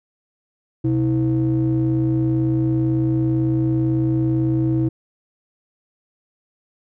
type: ring-modulated tone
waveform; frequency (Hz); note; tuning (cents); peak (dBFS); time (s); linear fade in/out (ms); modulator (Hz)
triangle; 98; G2; 0; -11; 0.84-4.89; 10; 225
effects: none